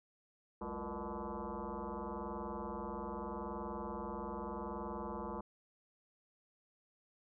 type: tone with frequency modulation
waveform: sine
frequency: 329.6 Hz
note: E4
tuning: in tune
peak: -39 dBFS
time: 0.61-5.41 s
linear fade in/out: 5 ms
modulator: 136 Hz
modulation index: 5.9
effects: none